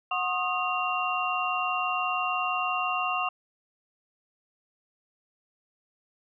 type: tone cluster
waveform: sine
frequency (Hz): 733 / 1076 / 1242 / 2767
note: F#5 / C6 / D#6 / F7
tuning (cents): -16 / +48 / -3 / -17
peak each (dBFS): -31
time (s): 0.11-3.29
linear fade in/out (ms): 5
effects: none